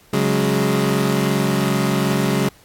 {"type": "chord", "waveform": "25% pulse", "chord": "C# suspended fourth", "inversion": "none", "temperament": "equal", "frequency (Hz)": [138.59, 185, 207.7], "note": ["C#3", "F#3", "G#3"], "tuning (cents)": [0, 0, 0], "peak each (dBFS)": -17, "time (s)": [0.13, 2.49], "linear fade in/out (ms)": 5, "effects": ["pink hiss -51 dBFS RMS until 2.64 s", "AAC 64 kbps"]}